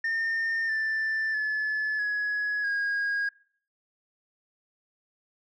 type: tone with pitch steps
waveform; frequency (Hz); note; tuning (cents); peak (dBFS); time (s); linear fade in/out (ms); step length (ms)
sine; 1816 / 1769.4 / 1724 / 1679.8 / 1636.7; A#6 / A6 / A6 / G#6 / G#6; -46 / +9 / -36 / +19 / -26; -23; 0.04-3.29; 5; 650
effects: noise-tail reverb RT60 0.5 s tail -21 dB re dry + tanh soft clip ceiling -24 dBFS